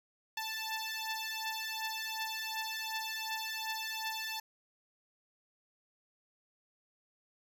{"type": "beating tone pair", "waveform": "10% pulse", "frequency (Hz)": [880, 882.7], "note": ["A5", "A5"], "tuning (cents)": [0, 5], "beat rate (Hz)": 2.7, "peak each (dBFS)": -31, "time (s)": [0.37, 4.4], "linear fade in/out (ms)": 5, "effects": []}